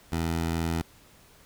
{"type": "tone", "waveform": "15% pulse", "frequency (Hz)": 82.7, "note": "E2", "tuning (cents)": 6, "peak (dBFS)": -20, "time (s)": [0.12, 0.82], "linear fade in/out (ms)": 5, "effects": ["pink hiss -56 dBFS RMS until 1.45 s"]}